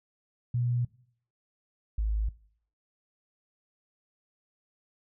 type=tone pair in turn; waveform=sine; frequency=121.4 / 53.19 Hz; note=B2 / G#1; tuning=-29 / +42 cents; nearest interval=octave + major second; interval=1429 cents; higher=first; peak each=-25 dBFS; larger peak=neither; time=0.54-0.85 / 1.98-2.29 s; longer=neither; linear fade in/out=5 ms; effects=noise-tail reverb RT60 0.6 s tail -21 dB re dry